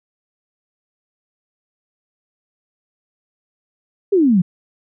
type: exponential sweep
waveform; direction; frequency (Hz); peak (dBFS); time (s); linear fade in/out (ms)
sine; down; 419.5 to 167.1; -10; 4.12-4.42; 10
effects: none